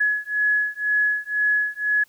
sine beating tone pair, 1691 / 1693 Hz, G#6 / G#6, +31 / +33 cents, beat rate 2 Hz, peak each -22 dBFS, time 0-2.04 s, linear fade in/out 10 ms, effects white hiss -59 dBFS RMS until 2.08 s

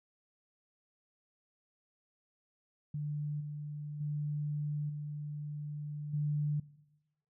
sine tone with level steps, 148.1 Hz, D3, 15 cents sharp, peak -34 / -39 / -33 / -38 / -30 dBFS, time 2.94-6.6 s, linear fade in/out 5 ms, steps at 3.4 / 4 / 4.89 / 6.13 s, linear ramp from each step 10 ms, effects noise-tail reverb RT60 1.0 s tail -20 dB re dry

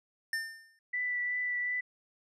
square tone with exponential decay, 1800 Hz, A6, 39 cents sharp, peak -29 dBFS, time 0.33-0.79 s, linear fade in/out 2 ms, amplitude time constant 100 ms
sine tone with vibrato, 1975.5 Hz, B6, in tune, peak -30 dBFS, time 0.93-1.81 s, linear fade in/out 10 ms, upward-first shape triangle, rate 2.7 Hz, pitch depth 14 cents each way
effects low-pass 11000 Hz 12 dB/octave

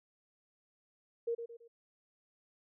sine tone with echo, 466.2 Hz, A#4, in tune, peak -31 dBFS, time 1.27-1.35 s, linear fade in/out 10 ms, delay 110 ms, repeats 3, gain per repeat -8 dB, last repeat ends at 1.68 s, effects none

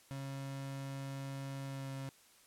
35% pulse tone with pitch glide, 136.7 to 135.29 Hz, C#3 to C#3, -24 to -42 cents, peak -39 dBFS, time 0.11-2.09 s, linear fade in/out 0 ms, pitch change -18 cents, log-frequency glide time 1.66-1.89 s, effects white hiss -64 dBFS RMS until 2.46 s + low-pass 12000 Hz 12 dB/octave

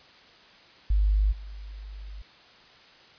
sine tone with level steps, 50.8 Hz, G#1, 38 cents flat, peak -19 / -37 dBFS, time 0.9-2.22 s, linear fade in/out 5 ms, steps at 1.31 s, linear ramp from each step 20 ms, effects white hiss -53 dBFS RMS until 3.18 s + resampled to 11025 Hz

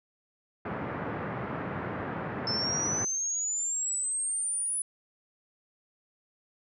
pink band-pass noise, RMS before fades -35 dBFS, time 0.65-3.05 s, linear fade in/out 5 ms, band 100 to 1800 Hz, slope 24 dB/octave
sine exponential sweep, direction up, 5260 to 10000 Hz, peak -28 dBFS, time 2.47-4.82 s, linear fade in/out 2 ms
effects none

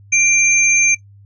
sine tone pair together, 2363 / 6308 Hz, D7 / G8, +10 / +10 cents, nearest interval octave + perfect fourth, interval 1700 cents, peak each -12 / -14 dBFS, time 0.12-0.95 s, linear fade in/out 10 ms, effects noise-tail reverb RT60 0.1 s tail -19 dB re dry + added 100 Hz sine -41 dBFS peak until 1.25 s

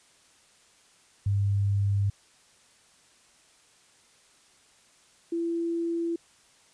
sine tone pair in turn, 100 / 336.4 Hz, G2 / E4, +35 / +35 cents, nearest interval octave + major sixth, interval 2100 cents, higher second, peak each -22 / -26 dBFS, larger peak first, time 1.26-2.1 / 5.32-6.16 s, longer neither, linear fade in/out 5 ms, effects white hiss -60 dBFS RMS until 6.73 s + resampled to 22050 Hz

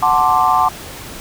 sine chord, D dominant seventh, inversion first, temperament equal, 740 / 880 / 1046.5 / 1174.7 Hz, F#5 / A5 / C6 / D6, 0 / 0 / 0 / 0 cents, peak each -16 dBFS, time 0.02-0.69 s, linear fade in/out 10 ms, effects pink hiss -32 dBFS RMS until 1.2 s

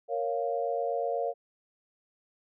sine chord, Bb minor, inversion none, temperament equal, 466.2 / 554.4 / 698.5 Hz, Bb4 / Db5 / F5, 0 / 0 / 0 cents, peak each -32 dBFS, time 0.08-1.34 s, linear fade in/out 50 ms, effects none

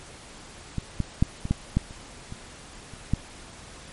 clicks, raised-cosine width 5 ms, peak -15 / -12 / -6 / -18 / -9 / -8 / -30 / -24 / -30 / -9 dBFS, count 10, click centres 0.783 / 1.003 / 1.225 / 1.454 / 1.51 / 1.77 / 1.909 / 2.324 / 2.937 / 3.136 s, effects pink hiss -45 dBFS RMS until 3.92 s + MP3 48 kbps

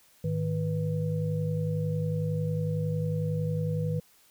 sine tone cluster, 106.4 / 157.4 / 490.8 Hz, G#2 / D#3 / B4, +42 / +20 / -11 cents, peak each -32 / -28 / -35 dBFS, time 0.24-4 s, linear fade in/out 5 ms, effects white hiss -61 dBFS RMS until 4.3 s

